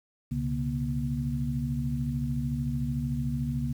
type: tone cluster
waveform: sine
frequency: 67.4 / 126.8 / 140.3 / 238.1 Hz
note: C#2 / B2 / C#3 / A#3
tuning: -48 / +46 / +21 / +37 cents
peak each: -35 / -37 / -30 / -32 dBFS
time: 0.31-3.73 s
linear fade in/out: 10 ms
effects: 9-bit